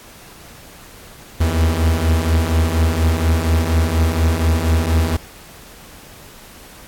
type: beating tone pair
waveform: 45% pulse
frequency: 77.78 / 81.98 Hz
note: D#2 / E2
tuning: 0 / -9 cents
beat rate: 4.2 Hz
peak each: -19 / -15 dBFS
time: 1.4-5.17 s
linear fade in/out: 10 ms
effects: pink hiss -41 dBFS RMS until 6.87 s + AAC 64 kbps